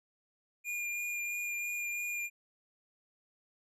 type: tone with vibrato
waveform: square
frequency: 2417 Hz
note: D7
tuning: 49 cents sharp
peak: -35 dBFS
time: 0.64-2.3 s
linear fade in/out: 50 ms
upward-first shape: triangle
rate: 3 Hz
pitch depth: 14 cents each way
effects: resampled to 32000 Hz